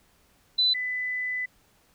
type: tone pair in turn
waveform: sine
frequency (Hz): 4000 / 2000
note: B7 / B6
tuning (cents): +21 / +21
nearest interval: octave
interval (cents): 1200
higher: first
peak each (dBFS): -19 / -27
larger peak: first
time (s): 0.58-0.74 / 0.74-1.46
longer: second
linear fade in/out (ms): 10
effects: pink hiss -63 dBFS RMS until 1.94 s